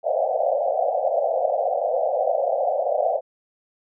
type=band-pass noise; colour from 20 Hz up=pink; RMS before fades=-22 dBFS; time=0.03-3.21 s; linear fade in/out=50 ms; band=510 to 760 Hz; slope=96 dB/octave; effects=none